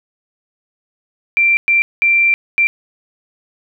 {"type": "tone bursts at uneven times", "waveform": "sine", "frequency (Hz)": 2358, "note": "D7", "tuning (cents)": 6, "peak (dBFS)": -9, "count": 4, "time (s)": [[1.37, 1.57], [1.68, 1.82], [2.02, 2.34], [2.58, 2.67]], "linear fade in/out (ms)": 0, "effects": []}